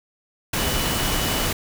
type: tone in noise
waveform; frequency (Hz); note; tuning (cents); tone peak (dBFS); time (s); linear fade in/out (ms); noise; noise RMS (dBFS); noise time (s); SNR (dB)
sine; 2958; F#7; -1; -31; 0.58-1.47; 5; pink; -23; 0.53-1.53; -11
effects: none